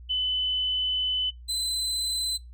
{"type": "tone pair in turn", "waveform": ["sine", "30% pulse"], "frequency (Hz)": [3014, 4041], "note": ["F#7", "B7"], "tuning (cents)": [31, 39], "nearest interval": "perfect fourth", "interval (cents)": 508, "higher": "second", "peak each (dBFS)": -23, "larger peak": "neither", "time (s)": [[0.09, 1.31], [1.48, 2.38]], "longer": "first", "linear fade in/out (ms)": 20, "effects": ["noise-tail reverb RT60 0.2 s tail -23 dB re dry", "added 60 Hz sine -42 dBFS peak until 2.53 s"]}